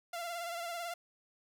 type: tone with vibrato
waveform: sawtooth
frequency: 686 Hz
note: F5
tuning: 31 cents flat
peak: -34 dBFS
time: 0.13-0.94 s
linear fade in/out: 5 ms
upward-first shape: sine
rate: 18 Hz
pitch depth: 44 cents each way
effects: none